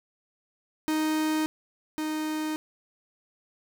45% pulse tone pair in turn, 311.1 / 309.7 Hz, D#4 / D#4, 0 / -8 cents, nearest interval unison, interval 8 cents, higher first, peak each -24 / -28 dBFS, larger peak first, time 0.88-1.46 / 1.98-2.56 s, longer neither, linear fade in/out 0 ms, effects none

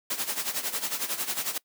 white noise with tremolo, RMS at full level -28 dBFS, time 0.1-1.58 s, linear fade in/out 5 ms, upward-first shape sine, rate 11 Hz, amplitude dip 75%, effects noise-tail reverb RT60 0.1 s tail -23 dB re dry + high-pass 200 Hz 12 dB/octave

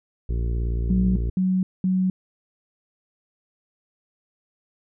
harmonic tone, 58 Hz, A#1, 8 cents flat, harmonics 1 / 2 / 3 / 4 / 5 / 6 / 7 / 8, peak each -22 / -30 / -38 / -43 / -45 / -41 / -42 / -49 dBFS, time 0.29-1.3 s, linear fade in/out 5 ms
sine tone bursts, 186.2 Hz, F#3, 11 cents sharp, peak -18 dBFS, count 3, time 0.9-2.1 s, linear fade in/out 2 ms, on 260 ms, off 210 ms
effects none

